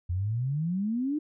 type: exponential sweep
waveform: sine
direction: up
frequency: 84.5 to 311.1 Hz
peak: -26 dBFS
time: 0.09-1.19 s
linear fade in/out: 10 ms
effects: none